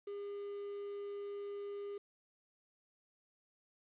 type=tone; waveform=triangle; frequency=405.1 Hz; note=G#4; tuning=43 cents flat; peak=-39 dBFS; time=0.07-1.98 s; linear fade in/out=5 ms; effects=resampled to 8000 Hz + 11-bit